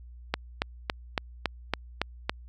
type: click train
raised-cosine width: 0.3 ms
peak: -9 dBFS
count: 8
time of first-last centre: 0.34-2.295 s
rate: 3.58 Hz
effects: added 60 Hz sine -44 dBFS peak until 2.48 s